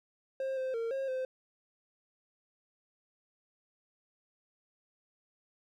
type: tone with pitch steps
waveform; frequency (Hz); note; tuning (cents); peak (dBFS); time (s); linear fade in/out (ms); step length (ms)
triangle; 532 / 521 / 458.7 / 538 / 518; C5 / C5 / A#4 / C5 / C5; +29 / -7 / -28 / +48 / -17; -30; 0.4-1.25; 2; 170
effects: none